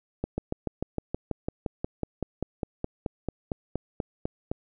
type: slowing click train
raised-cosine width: 2 ms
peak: -15 dBFS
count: 23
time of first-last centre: 0.24-4.515 s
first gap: 140 ms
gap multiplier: 1.03
effects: none